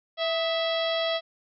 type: harmonic tone with a mistuned harmonic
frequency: 659.3 Hz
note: E5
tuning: in tune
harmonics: 1 / 2 / 3 / 4 / 5 / 6 / 7 / 8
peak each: -26 / -36 / -35 / -40 / -31 / -37 / -41 / -43 dBFS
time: 0.17-1.21 s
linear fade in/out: 50 ms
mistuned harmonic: 2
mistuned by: -65 cents
effects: none